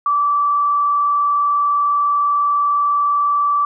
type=tone with frequency modulation; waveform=sine; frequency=1160 Hz; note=D6; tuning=22 cents flat; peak=-13 dBFS; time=0.06-3.65 s; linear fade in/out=2 ms; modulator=34.1 Hz; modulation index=0.35; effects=none